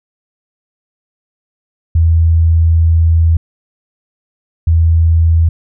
sine tone pair in turn, 82.2 / 82.2 Hz, E2 / E2, -4 / -4 cents, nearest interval unison, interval 0 cents, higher neither, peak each -6 dBFS, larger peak neither, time 1.95-3.37 / 4.67-5.49 s, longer first, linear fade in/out 5 ms, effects none

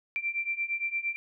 sine beating tone pair, 2349 / 2357.7 Hz, D7 / D7, 0 / +6 cents, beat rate 8.7 Hz, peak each -33 / -31 dBFS, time 0.16-1.16 s, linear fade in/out 0 ms, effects none

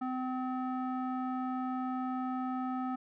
square tone with low-pass filter, 256.2 Hz, C4, 36 cents flat, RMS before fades -35 dBFS, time 0.01-2.96 s, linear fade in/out 10 ms, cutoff 1100 Hz, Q 4.2, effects none

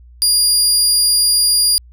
25% pulse tone, 4829 Hz, D8, 47 cents sharp, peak -6 dBFS, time 0.22-1.78 s, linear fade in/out 0 ms, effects added 60 Hz sine -39 dBFS peak until 1.92 s

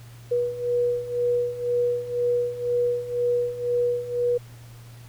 sine beating tone pair, 483.3 / 485.3 Hz, B4 / B4, -38 / -30 cents, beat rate 2 Hz, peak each -27 / -23 dBFS, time 0.31-4.38 s, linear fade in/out 10 ms, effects added 118 Hz sine -42 dBFS peak until 5.08 s + pink hiss -52 dBFS RMS until 5.08 s

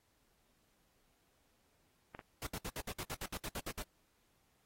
clicks, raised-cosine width 0.5 ms, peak -32 dBFS, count 2, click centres 2.149 / 2.192 s
pink noise bursts, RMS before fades -42 dBFS, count 13, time 2.42-3.824 s, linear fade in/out 2 ms, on 48 ms, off 65 ms
effects pink hiss -75 dBFS RMS until 4.65 s + AAC 48 kbps

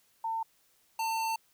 sine / square tone pair in turn, 901 / 897.2 Hz, A5 / A5, +41 / +34 cents, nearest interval unison, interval 7 cents, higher first, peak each -30 / -30 dBFS, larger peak neither, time 0.24-0.43 / 0.99-1.36 s, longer second, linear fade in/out 5 ms, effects white hiss -68 dBFS RMS until 1.53 s

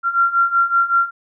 sine beating tone pair, 1373 / 1378.3 Hz, F6 / F6, -30 / -23 cents, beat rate 5.3 Hz, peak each -18 / -15 dBFS, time 0.03-1.11 s, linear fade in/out 50 ms, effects none

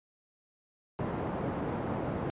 pink band-pass noise, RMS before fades -34 dBFS, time 0.99-2.3 s, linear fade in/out 0 ms, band 110 to 880 Hz, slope 12 dB/octave, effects resampled to 8000 Hz

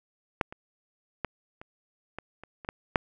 clicks, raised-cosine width 0.5 ms, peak -9 / -26 / -14 / -28 / -21 / -29 / -28 / -15 / -6 dBFS, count 9, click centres 0.412 / 0.525 / 1.247 / 1.615 / 2.186 / 2.436 / 2.648 / 2.689 / 2.958 s, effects none

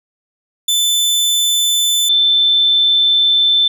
sawtooth / sine tone pair in turn, 3520 / 3537 Hz, A7 / A7, 0 / +8 cents, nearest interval unison, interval 8 cents, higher second, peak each -9 dBFS, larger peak neither, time 0.68-2.09 / 2.09-3.68 s, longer second, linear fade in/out 5 ms, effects none

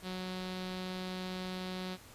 sawtooth tone with low-pass filter, 184.5 Hz, F#3, 5 cents flat, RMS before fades -40 dBFS, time 0.02-1.98 s, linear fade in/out 50 ms, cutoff 4100 Hz, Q 3.2, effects pink hiss -55 dBFS RMS until 2.14 s + resampled to 32000 Hz

